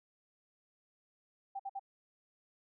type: tone bursts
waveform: sine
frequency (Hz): 784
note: G5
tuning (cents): 0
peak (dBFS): -37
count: 3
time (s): 1.55-1.795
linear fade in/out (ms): 10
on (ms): 45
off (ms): 55
effects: none